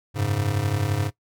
square chord, F# suspended second, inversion none, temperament just, 92.5 / 104.06 / 138.75 Hz, F#2 / G#2 / C#3, 0 / +4 / +2 cents, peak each -30 / -25 / -28 dBFS, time 0.14-1.11 s, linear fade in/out 50 ms, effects noise-tail reverb RT60 0.1 s tail -18 dB re dry

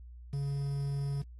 triangle tone with quantisation, 140 Hz, C#3, 18 cents sharp, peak -29 dBFS, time 0.33-1.22 s, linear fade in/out 5 ms, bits 9, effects added 60 Hz sine -46 dBFS peak until 1.39 s + AAC 32 kbps

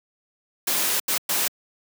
white noise bursts at uneven times, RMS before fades -23 dBFS, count 3, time 0.67-1 / 1.08-1.18 / 1.29-1.48 s, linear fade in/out 5 ms, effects high-pass 200 Hz 12 dB/octave

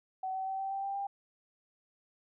sine tone with pitch steps, 756 / 762.6 / 769.2 / 775.9 / 782.7 / 789.5 / 796.3 Hz, F#5 / G5 / G5 / G5 / G5 / G5 / G5, +37 / -48 / -33 / -18 / -3 / +12 / +27 cents, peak -33 dBFS, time 0.23-1.07 s, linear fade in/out 5 ms, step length 120 ms, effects none

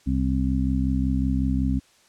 harmonic tone, 65.41 Hz, C2, in tune, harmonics 1 / 2 / 3 / 4, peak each -24 / -28 / -27 / -25 dBFS, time 0.06-1.8 s, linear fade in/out 20 ms, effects white hiss -58 dBFS RMS until 2.08 s + low-pass 8000 Hz 12 dB/octave

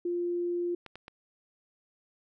sine tone, 349.2 Hz, F4, in tune, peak -28 dBFS, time 0.05-0.75 s, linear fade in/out 5 ms
clicks, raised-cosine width 0.3 ms, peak -28 dBFS, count 3, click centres 0.863 / 0.956 / 1.081 s
effects none

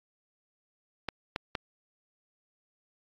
clicks, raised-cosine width 0.3 ms, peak -15 dBFS, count 3, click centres 1.087 / 1.361 / 1.552 s, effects AAC 48 kbps

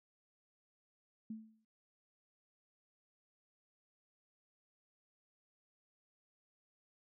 sine tone with exponential decay, 220 Hz, A3, in tune, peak -39 dBFS, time 1.3-1.65 s, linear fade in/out 5 ms, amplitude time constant 74 ms, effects none

